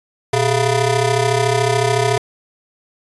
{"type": "ring-modulated tone", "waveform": "20% pulse", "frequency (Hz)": 274.2, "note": "C#4", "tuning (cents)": -19, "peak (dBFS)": -6, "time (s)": [0.33, 2.18], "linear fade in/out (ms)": 5, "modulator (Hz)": 154, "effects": ["resampled to 24000 Hz"]}